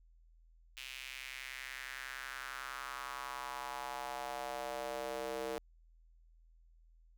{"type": "tone with high-pass filter sweep", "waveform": "square", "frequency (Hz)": 65.41, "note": "C2", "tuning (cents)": 0, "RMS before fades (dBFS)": -43, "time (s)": [0.77, 5.58], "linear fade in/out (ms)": 0, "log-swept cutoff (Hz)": [2700, 450], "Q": 2.9, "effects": ["added 41 Hz sine -61 dBFS peak until 7.17 s"]}